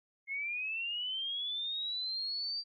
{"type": "linear sweep", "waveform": "sine", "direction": "up", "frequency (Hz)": [2141, 4699], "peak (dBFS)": -34, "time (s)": [0.27, 2.64], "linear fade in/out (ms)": 50, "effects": ["AAC 48 kbps"]}